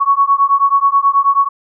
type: beating tone pair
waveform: sine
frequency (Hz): 1108.7 / 1118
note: C#6 / C#6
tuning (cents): 0 / +14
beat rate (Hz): 9.3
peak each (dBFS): -12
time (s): 0-1.49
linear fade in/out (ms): 20
effects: none